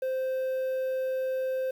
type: tone with quantisation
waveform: triangle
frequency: 521 Hz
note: C5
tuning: 7 cents flat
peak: -25 dBFS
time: 0.02-1.71 s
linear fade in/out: 5 ms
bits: 9
effects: none